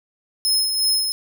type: tone with tremolo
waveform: sawtooth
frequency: 5170 Hz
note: E8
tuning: 34 cents flat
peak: -13 dBFS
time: 0.45-1.12 s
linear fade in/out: 0 ms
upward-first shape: sine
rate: 2.8 Hz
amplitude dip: 45%
effects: none